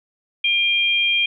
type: tone pair together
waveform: sine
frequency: 2400 / 3204 Hz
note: D7 / G7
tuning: +37 / +37 cents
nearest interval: perfect fourth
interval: 500 cents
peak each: -18 / -19 dBFS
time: 0.44-1.26 s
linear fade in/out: 5 ms
effects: none